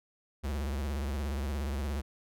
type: tone with vibrato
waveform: square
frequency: 70.6 Hz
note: C#2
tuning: 32 cents sharp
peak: -32 dBFS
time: 0.43-2.02 s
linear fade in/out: 20 ms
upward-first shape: sine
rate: 17 Hz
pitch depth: 140 cents each way
effects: none